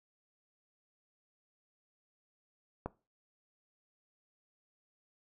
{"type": "click", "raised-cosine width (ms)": 1, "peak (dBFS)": -22, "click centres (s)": 2.86, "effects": ["noise-tail reverb RT60 0.3 s tail -19 dB re dry"]}